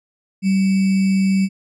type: tone with sample-and-hold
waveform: sine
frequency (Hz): 192.6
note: G3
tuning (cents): -30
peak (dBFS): -13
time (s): 0.42-1.49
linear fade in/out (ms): 50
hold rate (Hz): 2450
effects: resampled to 22050 Hz